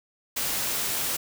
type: noise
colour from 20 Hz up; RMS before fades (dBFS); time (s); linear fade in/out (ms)
white; -28; 0.36-1.17; 10
effects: none